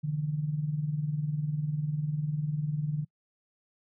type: tone with tremolo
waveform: sine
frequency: 149.9 Hz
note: D3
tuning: 36 cents sharp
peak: -24 dBFS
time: 0.03-3.05 s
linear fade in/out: 20 ms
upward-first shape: triangle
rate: 20 Hz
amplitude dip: 75%
effects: noise-tail reverb RT60 0.1 s tail -26 dB re dry